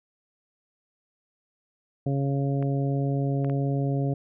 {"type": "harmonic tone", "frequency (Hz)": 138.59, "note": "C#3", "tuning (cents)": 0, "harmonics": [1, 2, 3, 4, 5], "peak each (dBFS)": [-24, -30, -34, -36, -38], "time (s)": [2.06, 4.14], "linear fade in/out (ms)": 5}
{"type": "clicks", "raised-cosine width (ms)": 0.5, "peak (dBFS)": -26, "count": 3, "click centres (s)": [2.626, 3.446, 3.498]}
{"effects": []}